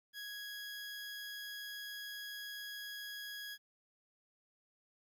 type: tone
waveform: 20% pulse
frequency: 1661.2 Hz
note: G#6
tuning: in tune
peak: -39 dBFS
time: 0.13-3.58 s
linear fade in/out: 50 ms
effects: 13-bit